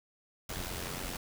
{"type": "noise with amplitude modulation", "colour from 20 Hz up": "pink", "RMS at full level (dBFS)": -36, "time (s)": [0.49, 1.17], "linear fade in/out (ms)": 5, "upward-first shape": "sine", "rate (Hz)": 90.1, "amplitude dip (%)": 60, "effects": []}